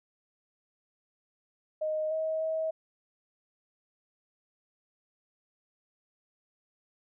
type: tone with pitch steps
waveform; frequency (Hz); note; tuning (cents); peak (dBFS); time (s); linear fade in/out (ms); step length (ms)
sine; 621 / 635 / 639; D#5 / D#5 / D#5; -3 / +35 / +46; -28; 1.81-2.71; 10; 300
effects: none